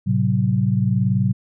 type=chord; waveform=sine; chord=F# diminished; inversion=first; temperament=equal with one note detuned; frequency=110 / 130.81 / 188.34 Hz; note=A2 / C3 / F#3; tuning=0 / 0 / +31 cents; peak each=-20 dBFS; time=0.06-1.33 s; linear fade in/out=20 ms; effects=none